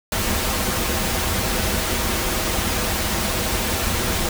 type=noise with comb filter; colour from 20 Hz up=pink; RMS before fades=-22 dBFS; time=0.12-4.29 s; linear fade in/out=2 ms; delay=7 ms; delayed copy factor=-0.55; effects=none